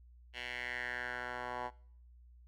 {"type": "tone with band-pass filter sweep", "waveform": "10% pulse", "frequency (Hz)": 123.4, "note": "B2", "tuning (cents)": -1, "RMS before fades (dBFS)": -41, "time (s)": [0.33, 1.71], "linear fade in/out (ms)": 50, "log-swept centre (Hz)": [2600, 1000], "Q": 3.8, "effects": ["noise-tail reverb RT60 0.6 s tail -23 dB re dry", "added 60 Hz sine -56 dBFS peak until 2.47 s"]}